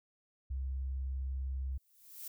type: tone with vibrato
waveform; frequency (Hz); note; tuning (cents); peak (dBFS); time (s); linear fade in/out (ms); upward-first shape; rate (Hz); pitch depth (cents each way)
sine; 66.1; C2; +18; -34; 0.5-1.78; 10; square; 20; 41
type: noise with exponential growth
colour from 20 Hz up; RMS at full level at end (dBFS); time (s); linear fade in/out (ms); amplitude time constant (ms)
violet; -42; 1.72-2.28; 5; 120
effects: none